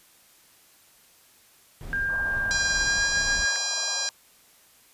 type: noise with tremolo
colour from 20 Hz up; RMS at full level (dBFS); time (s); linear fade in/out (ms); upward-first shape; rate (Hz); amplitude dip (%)
brown; -35; 1.81-3.45; 0; triangle; 2.2; 50
type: tone with pitch glide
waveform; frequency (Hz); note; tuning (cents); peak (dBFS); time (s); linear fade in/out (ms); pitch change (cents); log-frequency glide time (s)
sine; 1600 to 1627; G6 to G#6; +35 to -36; -24; 1.93-3.56; 0; +29; 2.78-3.03
type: band-pass noise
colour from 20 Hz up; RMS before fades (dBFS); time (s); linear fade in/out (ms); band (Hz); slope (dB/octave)
white; -42; 2.07-4.11; 50; 500 to 1200; 96
type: harmonic tone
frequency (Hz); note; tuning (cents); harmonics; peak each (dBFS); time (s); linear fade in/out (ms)
810; G#5; -43; 2 / 3 / 4 / 5 / 6 / 7 / 8 / 9 / 10; -33 / -41 / -42 / -32 / -32 / -31 / -41 / -35 / -41; 2.51-4.09; 0
effects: white hiss -57 dBFS RMS until 4.93 s + resampled to 32000 Hz